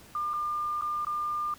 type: tone with dropouts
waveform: sine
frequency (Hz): 1200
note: D6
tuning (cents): +37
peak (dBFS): -28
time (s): 0.15-1.54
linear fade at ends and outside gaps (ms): 2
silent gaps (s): 0.335-0.338 / 0.812-0.821 / 1.049-1.068
effects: pink hiss -53 dBFS RMS until 1.58 s